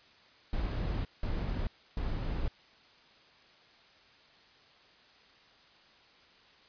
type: noise bursts at uneven times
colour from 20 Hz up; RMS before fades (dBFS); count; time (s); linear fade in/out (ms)
brown; -33; 3; 0.53-1.05 / 1.23-1.67 / 1.97-2.48; 2
effects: white hiss -60 dBFS RMS until 6.68 s + resampled to 11025 Hz